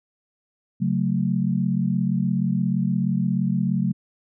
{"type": "chord", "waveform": "sine", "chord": "F# minor", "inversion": "second", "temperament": "just", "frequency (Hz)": [138.75, 185, 222], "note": ["C#3", "F#3", "A3"], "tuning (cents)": [2, 0, 16], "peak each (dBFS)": [-25, -22, -25], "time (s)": [0.8, 3.93], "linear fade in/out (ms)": 20, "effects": []}